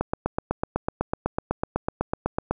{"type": "click train", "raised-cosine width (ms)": 1, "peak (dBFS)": -9, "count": 21, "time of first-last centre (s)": [0.01, 2.51], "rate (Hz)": 8, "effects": []}